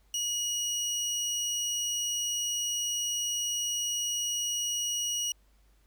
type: tone pair together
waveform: square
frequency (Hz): 2900 / 5800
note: F#7 / F#8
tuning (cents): -35 / -35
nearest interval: octave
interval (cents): 1200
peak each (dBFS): -33 / -32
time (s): 0.14-5.32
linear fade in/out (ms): 2
effects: added 50 Hz sine -61 dBFS peak until 5.86 s + pink hiss -70 dBFS RMS until 5.86 s